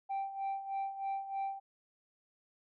sine tone with tremolo, 783 Hz, G5, 2 cents flat, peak -30 dBFS, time 0.09-1.6 s, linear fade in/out 20 ms, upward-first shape sine, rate 3.2 Hz, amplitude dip 75%, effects tanh soft clip ceiling -32 dBFS

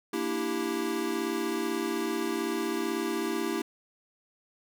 square chord, E half-diminished seventh, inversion second, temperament equal, 233.1 / 293.7 / 329.6 / 392 Hz, Bb3 / D4 / E4 / G4, 0 / 0 / 0 / 0 cents, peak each -37 / -37 / -33 / -34 dBFS, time 0.13-3.62 s, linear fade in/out 5 ms, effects none

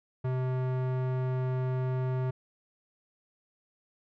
square tone with low-pass filter, 128.6 Hz, C3, 30 cents flat, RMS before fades -30 dBFS, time 0.24-2.31 s, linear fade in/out 10 ms, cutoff 1300 Hz, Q 0.62, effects none

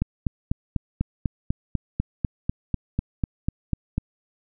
click train, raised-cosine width 5 ms, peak -10 dBFS, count 17, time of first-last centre 0.02-3.98 s, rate 4.04 Hz, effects none

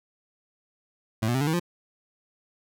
25% pulse tone with pitch steps, 110 / 120.65 / 132.33 / 145.15 / 159.2 / 174.61 Hz, A2 / B2 / C3 / D3 / D#3 / F3, 0 / -40 / +20 / -20 / +40 / 0 cents, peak -19 dBFS, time 1.22-1.598 s, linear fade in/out 10 ms, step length 63 ms, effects none

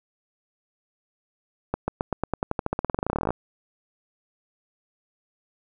accelerating click train, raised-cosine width 1 ms, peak -10 dBFS, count 28, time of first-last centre 1.74-3.306 s, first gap 140 ms, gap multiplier 0.92, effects none

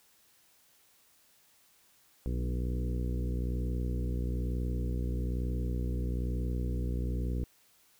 harmonic tone with a mistuned harmonic, 61.1 Hz, B1, 18 cents flat, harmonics 1 / 2 / 3 / 4 / 5 / 6 / 7 / 8, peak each -31 / -37 / -41 / -43 / -45 / -47 / -48 / -49 dBFS, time 2.26-7.44 s, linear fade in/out 0 ms, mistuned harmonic 4, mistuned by +18 cents, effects white hiss -65 dBFS RMS until 7.99 s

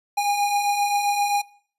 square beating tone pair, 809 / 816.6 Hz, G#5 / G#5, -46 / -29 cents, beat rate 7.6 Hz, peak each -29 / -21 dBFS, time 0.17-1.42 s, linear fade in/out 10 ms, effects noise-tail reverb RT60 0.5 s tail -21 dB re dry + resampled to 32000 Hz

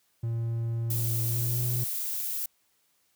triangle tone with pitch glide, 115.4 to 121.7 Hz, A#2 to B2, -17 to -25 cents, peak -25 dBFS, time 0.23-1.84 s, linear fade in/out 5 ms, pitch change +92 cents, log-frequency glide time 1.25-1.67 s
violet noise, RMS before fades -32 dBFS, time 0.9-2.46 s, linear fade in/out 5 ms
effects white hiss -70 dBFS RMS until 3.15 s + high-pass 60 Hz 12 dB/octave

